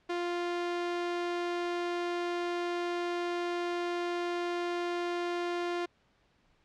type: tone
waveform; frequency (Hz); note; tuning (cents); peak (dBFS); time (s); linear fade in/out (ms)
sawtooth; 349.2; F4; 0; -27; 0.09-5.86; 10
effects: pink hiss -69 dBFS RMS until 6.64 s + low-pass 4000 Hz 12 dB/octave